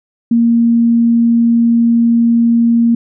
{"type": "tone", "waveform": "sine", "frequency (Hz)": 233.1, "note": "A#3", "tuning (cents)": 0, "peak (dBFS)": -7, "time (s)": [0.31, 2.95], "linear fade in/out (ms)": 5, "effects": []}